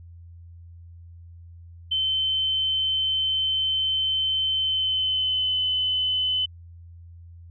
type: tone with pitch glide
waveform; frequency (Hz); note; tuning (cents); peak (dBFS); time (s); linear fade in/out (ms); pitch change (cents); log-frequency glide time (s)
sine; 3078 to 3027; G7 to F#7; -32 to +39; -21; 1.91-6.46; 10; -29; 4.55-5.59
effects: added 85 Hz sine -42 dBFS peak until 7.5 s